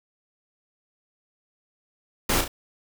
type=noise with echo; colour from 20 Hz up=pink; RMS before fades=-23 dBFS; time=2.29-2.41 s; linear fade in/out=5 ms; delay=35 ms; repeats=2; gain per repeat=-6 dB; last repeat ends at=2.48 s; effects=none